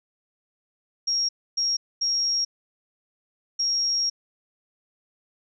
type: tone bursts at uneven times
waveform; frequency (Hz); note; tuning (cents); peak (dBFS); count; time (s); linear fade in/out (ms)
sine; 5588; F8; 0; -21; 4; 1.07-1.29 / 1.57-1.77 / 2.01-2.45 / 3.59-4.1; 10
effects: none